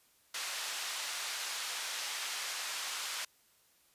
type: band-pass noise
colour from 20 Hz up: white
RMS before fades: -39 dBFS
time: 0.34-3.25 s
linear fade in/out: 5 ms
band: 890 to 6200 Hz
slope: 12 dB/octave
effects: white hiss -68 dBFS RMS until 3.94 s + resampled to 32000 Hz